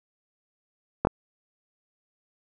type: clicks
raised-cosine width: 1 ms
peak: -7 dBFS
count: 2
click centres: 1.05 / 1.071 s
effects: none